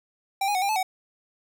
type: tone with pitch steps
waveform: square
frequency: 783 / 824 / 741 / 798 / 866 / 752 Hz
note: G5 / G#5 / F#5 / G5 / A5 / F#5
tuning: -2 / -14 / +2 / +31 / -28 / +28 cents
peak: -23 dBFS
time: 0.41-0.83 s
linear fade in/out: 5 ms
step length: 70 ms
effects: none